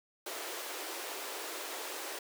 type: high-pass noise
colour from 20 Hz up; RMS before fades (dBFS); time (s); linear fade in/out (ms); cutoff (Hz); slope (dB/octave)
pink; -41; 0.26-2.19; 5; 330; 48
effects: none